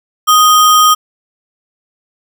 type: tone with sample-and-hold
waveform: sine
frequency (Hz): 1244.5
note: D#6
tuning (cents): 0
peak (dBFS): -4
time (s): 0.27-0.95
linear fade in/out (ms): 20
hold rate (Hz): 4410
effects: none